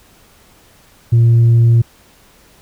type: tone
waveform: sine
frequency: 116.54 Hz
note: A#2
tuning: in tune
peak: -4 dBFS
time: 1.12-1.82 s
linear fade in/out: 10 ms
effects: tanh soft clip ceiling -5 dBFS + pink hiss -48 dBFS RMS until 2.61 s